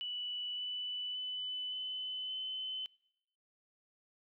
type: tone with pitch steps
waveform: sine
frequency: 2960 / 2981 / 3001 / 3022 / 3043 Hz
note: F#7 / F#7 / F#7 / F#7 / F#7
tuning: 0 / +12 / +24 / +36 / +48 cents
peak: -37 dBFS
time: 0.01-2.86 s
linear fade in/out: 0 ms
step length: 570 ms
effects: noise-tail reverb RT60 0.9 s tail -25 dB re dry